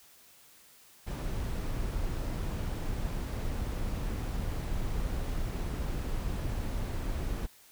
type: noise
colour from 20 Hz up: brown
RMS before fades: -33 dBFS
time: 1.06-7.47 s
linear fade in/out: 20 ms
effects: white hiss -58 dBFS RMS until 7.71 s

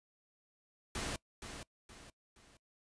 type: noise with echo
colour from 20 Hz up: pink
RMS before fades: -39 dBFS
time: 0.95-1.16 s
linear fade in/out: 2 ms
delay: 470 ms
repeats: 3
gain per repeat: -8 dB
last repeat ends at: 2.57 s
effects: noise-tail reverb RT60 0.1 s tail -22 dB re dry + resampled to 22050 Hz

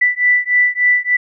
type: beating tone pair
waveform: sine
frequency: 1975.5 / 1978.9 Hz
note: B6 / B6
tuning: 0 / +3 cents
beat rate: 3.4 Hz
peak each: -14 dBFS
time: 0.01-1.17 s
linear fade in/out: 10 ms
effects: none

